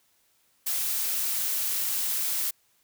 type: noise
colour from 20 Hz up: blue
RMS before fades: -28 dBFS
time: 0.66-2.51 s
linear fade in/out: 10 ms
effects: white hiss -67 dBFS RMS until 2.83 s